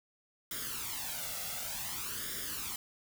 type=noise with flanger; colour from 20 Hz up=white; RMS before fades=-39 dBFS; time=0.51-2.76 s; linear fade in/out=2 ms; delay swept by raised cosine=0.57 to 1.49 ms; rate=0.55 Hz; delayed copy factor=+0.75; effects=none